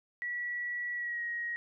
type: tone with pitch glide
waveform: sine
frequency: 1939 to 1889.2 Hz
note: B6 to A#6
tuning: -32 to +23 cents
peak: -33 dBFS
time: 0.22-1.56 s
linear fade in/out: 0 ms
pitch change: -45 cents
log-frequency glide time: 0.95-1.22 s
effects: none